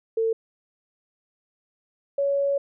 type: tone pair in turn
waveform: sine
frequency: 450.1 / 560.1 Hz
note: A4 / C#5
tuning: +39 / +18 cents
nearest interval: major third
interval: 379 cents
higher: second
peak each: -20 dBFS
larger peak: neither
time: 0.17-0.33 / 2.18-2.58 s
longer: second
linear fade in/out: 5 ms
effects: none